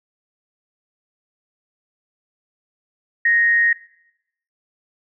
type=tone with frequency modulation; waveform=sine; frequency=1864.7 Hz; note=A#6; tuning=in tune; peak=-13 dBFS; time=3.25-3.73 s; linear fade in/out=5 ms; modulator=170 Hz; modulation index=0.28; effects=noise-tail reverb RT60 0.8 s tail -19 dB re dry